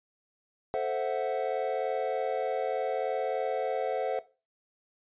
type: chord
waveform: triangle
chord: F# half-diminished seventh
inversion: first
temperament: equal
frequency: 440 / 523.3 / 659.3 / 740 Hz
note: A4 / C5 / E5 / F#5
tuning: 0 / 0 / 0 / 0 cents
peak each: -31 dBFS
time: 0.74-4.19 s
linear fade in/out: 0 ms
effects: noise-tail reverb RT60 0.3 s tail -17 dB re dry + resampled to 8000 Hz